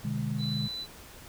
sine chord, G# diminished, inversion first, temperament just, 124.59 / 149.51 / 207.7 Hz, B2 / D3 / G#3, +16 / +31 / 0 cents, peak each -33 dBFS, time 0.04-0.68 s, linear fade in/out 10 ms
sine tone, 3990 Hz, B7, 17 cents sharp, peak -34 dBFS, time 0.38-0.87 s, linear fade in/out 50 ms
effects pink hiss -49 dBFS RMS until 1.28 s

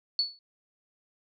sine tone with exponential decay, 4435 Hz, C#8, in tune, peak -20 dBFS, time 0.19-0.39 s, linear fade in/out 1 ms, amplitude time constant 43 ms, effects none

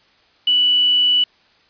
sine tone with quantisation, 2960 Hz, F#7, in tune, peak -12 dBFS, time 0.47-1.24 s, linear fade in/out 5 ms, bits 5, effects white hiss -55 dBFS RMS until 1.69 s + resampled to 11025 Hz

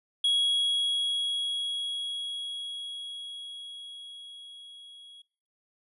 triangle tone with level ramp, 3322 Hz, G#7, in tune, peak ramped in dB -20 to -46 dBFS, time 0.24-5.22 s, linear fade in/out 5 ms, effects noise-tail reverb RT60 0.7 s tail -25 dB re dry + resampled to 32000 Hz

